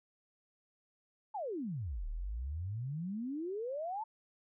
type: exponential two-way sweep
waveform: sine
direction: down then up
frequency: 908 to 35.51 to 908 Hz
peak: -36 dBFS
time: 1.34-4.04 s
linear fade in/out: 10 ms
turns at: 2.07 s
effects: none